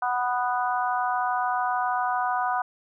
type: harmonic tone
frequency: 247.1 Hz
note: B3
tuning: 1 cent sharp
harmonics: 3 / 4 / 5 / 6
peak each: -26 / -28 / -30 / -32 dBFS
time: 0.02-2.62 s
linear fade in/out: 5 ms
effects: none

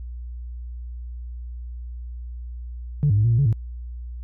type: tone with pitch steps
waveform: sine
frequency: 146.3 / 101.7 / 106.2 / 117.1 / 115.2 / 141.1 / 110.1 Hz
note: D3 / G#2 / G#2 / A#2 / A#2 / C#3 / A2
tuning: -6 / -36 / +39 / +8 / -20 / +31 / +2 cents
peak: -14 dBFS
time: 3.03-3.527 s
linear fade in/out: 0 ms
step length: 71 ms
effects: tanh soft clip ceiling -11 dBFS + added 60 Hz sine -31 dBFS peak until 4.23 s

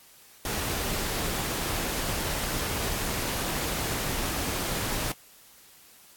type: noise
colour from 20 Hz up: pink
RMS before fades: -30 dBFS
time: 0.45-5.12 s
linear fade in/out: 2 ms
effects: white hiss -54 dBFS RMS until 6.16 s + AAC 64 kbps

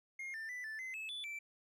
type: tone with pitch steps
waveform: triangle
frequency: 2134 / 1787 / 1986 / 1757 / 2051 / 2599 / 3469 / 2332 Hz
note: C7 / A6 / B6 / A6 / C7 / E7 / A7 / D7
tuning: +34 / +26 / +9 / -3 / -35 / -25 / -25 / -13 cents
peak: -40 dBFS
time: 0.19-1.39 s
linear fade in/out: 5 ms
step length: 150 ms
effects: none

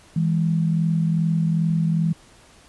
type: tone pair together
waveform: sine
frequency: 163.4 / 205.9 Hz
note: E3 / G#3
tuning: -15 / -15 cents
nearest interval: major third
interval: 400 cents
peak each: -18 / -26 dBFS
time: 0.16-2.13 s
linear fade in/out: 5 ms
effects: pink hiss -51 dBFS RMS until 2.68 s + resampled to 24000 Hz

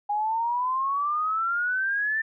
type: exponential sweep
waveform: sine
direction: up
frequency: 818 to 1795 Hz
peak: -23 dBFS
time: 0.09-2.22 s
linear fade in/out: 10 ms
effects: none

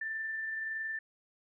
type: tone with amplitude modulation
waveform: sine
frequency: 1775 Hz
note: A6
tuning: 15 cents sharp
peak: -33 dBFS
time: 0.01-0.99 s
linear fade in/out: 5 ms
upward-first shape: sine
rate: 21.5 Hz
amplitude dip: 25%
effects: none

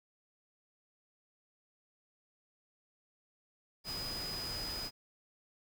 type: tone in noise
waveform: sine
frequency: 4978 Hz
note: D#8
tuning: in tune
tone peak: -39 dBFS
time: 3.84-4.91 s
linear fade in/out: 50 ms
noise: pink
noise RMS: -44 dBFS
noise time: 3.84-4.91 s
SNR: +2 dB
effects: none

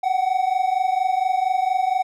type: tone pair together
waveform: triangle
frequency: 738.7 / 763 Hz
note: F#5 / G5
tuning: -3 / -47 cents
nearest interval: minor second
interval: 56 cents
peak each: -19 dBFS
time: 0.03-2.03 s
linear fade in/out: 10 ms
effects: none

